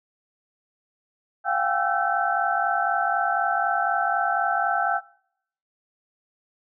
sine tone cluster, 695 / 765 / 809 / 1332 / 1533 Hz, F5 / G5 / G#5 / E6 / G6, -9 / -42 / -46 / +18 / -39 cents, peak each -27 dBFS, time 1.44-5.01 s, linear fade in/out 50 ms, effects noise-tail reverb RT60 0.7 s tail -23 dB re dry

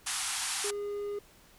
white band-pass noise, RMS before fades -34 dBFS, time 0.06-0.71 s, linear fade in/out 10 ms, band 740 to 11000 Hz, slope 96 dB/octave
triangle tone, 409.2 Hz, G#4, 26 cents flat, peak -31 dBFS, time 0.64-1.19 s, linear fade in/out 5 ms
effects pink hiss -59 dBFS RMS until 1.58 s

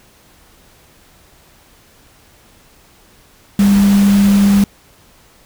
sine tone in noise, 200.2 Hz, G3, 37 cents sharp, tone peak -7 dBFS, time 3.59-4.64 s, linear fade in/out 2 ms, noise pink, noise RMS -24 dBFS, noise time 3.59-4.64 s, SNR +14 dB, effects pink hiss -48 dBFS RMS until 5.45 s

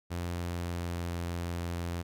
sawtooth tone with pitch glide, 87 to 86.15 Hz, F2 to F2, -6 to -23 cents, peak -29 dBFS, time 0.1-2.03 s, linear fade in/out 20 ms, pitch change -17 cents, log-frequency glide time 0.34-1.21 s, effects none

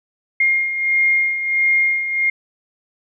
sine beating tone pair, 2127 / 2128.5 Hz, C7 / C7, +28 / +29 cents, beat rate 1.5 Hz, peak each -22 / -15 dBFS, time 0.4-2.3 s, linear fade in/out 5 ms, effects none

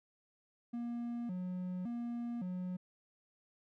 triangle tone with vibrato, 207.7 Hz, G#3, in tune, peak -35 dBFS, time 0.73-2.77 s, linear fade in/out 10 ms, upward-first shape square, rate 0.89 Hz, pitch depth 230 cents each way, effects none

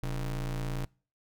square ring-modulated tone, 79.3 Hz, D#2, 33 cents sharp, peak -29 dBFS, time 0.03-0.85 s, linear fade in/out 0 ms, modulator 50.6 Hz, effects noise-tail reverb RT60 0.4 s tail -25 dB re dry

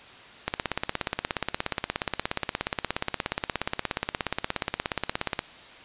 click train, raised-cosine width 0.3 ms, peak -9 dBFS, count 84, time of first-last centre 0.48-5.391 s, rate 16.9 Hz, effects white hiss -47 dBFS RMS until 5.84 s + resampled to 8000 Hz

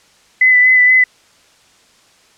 sine tone with vibrato, 2007 Hz, B6, 27 cents sharp, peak -6 dBFS, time 0.41-1.04 s, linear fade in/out 5 ms, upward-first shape sine, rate 4.2 Hz, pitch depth 21 cents each way, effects white hiss -50 dBFS RMS until 2.37 s + low-pass 7000 Hz 12 dB/octave

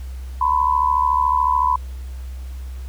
sine tone with amplitude modulation, 1001 Hz, B5, 23 cents sharp, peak -11 dBFS, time 0.41-1.76 s, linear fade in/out 5 ms, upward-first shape sine, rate 73.8 Hz, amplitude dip 80%, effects added 64 Hz sine -28 dBFS peak until 2.88 s + pink hiss -49 dBFS RMS until 2.88 s

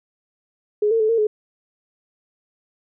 sine tone with pitch steps, 419.2 / 453.4 / 434 / 458.3 / 425.4 Hz, G#4 / A#4 / A4 / A#4 / G#4, +16 / -48 / -24 / -29 / +42 cents, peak -15 dBFS, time 0.82-1.27 s, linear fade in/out 5 ms, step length 90 ms, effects none

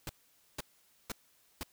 pink noise bursts, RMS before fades -38 dBFS, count 4, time 0.07-1.632 s, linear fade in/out 2 ms, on 23 ms, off 490 ms, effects white hiss -68 dBFS RMS until 1.72 s

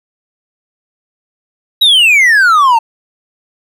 triangle exponential sweep, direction down, 3915 to 880 Hz, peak -3 dBFS, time 1.81-2.79 s, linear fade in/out 10 ms, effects none

